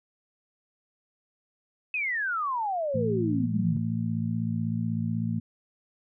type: exponential sweep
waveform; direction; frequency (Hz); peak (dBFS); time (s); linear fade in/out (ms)
sine; down; 2588 to 147.1; -26; 1.94-3.77; 2
type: harmonic tone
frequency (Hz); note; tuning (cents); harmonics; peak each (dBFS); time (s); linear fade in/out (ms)
56.1; A1; +34; 2 / 3 / 4; -30 / -31 / -30; 2.94-5.4; 10
effects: none